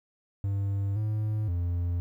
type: tone with pitch steps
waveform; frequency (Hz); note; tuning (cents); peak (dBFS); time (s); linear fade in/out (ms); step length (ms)
triangle; 99.2 / 107.3 / 87.1; G2 / A2 / F2; +21 / -43 / -4; -24; 0.44-2; 0; 520
effects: 11-bit